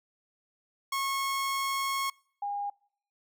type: tone pair in turn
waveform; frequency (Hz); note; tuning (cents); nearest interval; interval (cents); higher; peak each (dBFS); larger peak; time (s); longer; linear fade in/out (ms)
sawtooth / sine; 1092 / 812; C#6 / G#5; -26 / -39; perfect fourth; 513; first; -25 / -30; first; 0.92-2.1 / 2.42-2.7; first; 5
effects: noise-tail reverb RT60 0.6 s tail -26 dB re dry